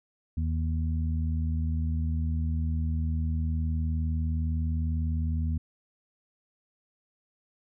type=harmonic tone; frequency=79.8 Hz; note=D#2; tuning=44 cents sharp; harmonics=1 / 2 / 3; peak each=-26 / -35 / -36 dBFS; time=0.37-5.58 s; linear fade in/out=5 ms; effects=none